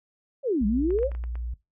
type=exponential two-way sweep; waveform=sine; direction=down then up; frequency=587 to 197.6 to 587 Hz; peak=-21 dBFS; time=0.43-1.1 s; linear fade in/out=50 ms; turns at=0.66 s
type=tone; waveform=sine; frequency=59.2 Hz; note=A#1; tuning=27 cents sharp; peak=-29 dBFS; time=0.61-1.54 s; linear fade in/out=5 ms
type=clicks; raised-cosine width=0.5 ms; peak=-30 dBFS; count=7; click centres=0.906 / 0.988 / 1.031 / 1.117 / 1.15 / 1.239 / 1.355 s
effects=noise-tail reverb RT60 0.2 s tail -18 dB re dry